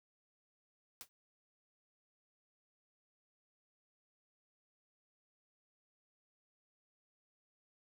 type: noise with exponential decay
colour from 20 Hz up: white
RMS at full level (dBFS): -44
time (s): 1.01-1.09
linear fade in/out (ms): 0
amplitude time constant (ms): 16
effects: none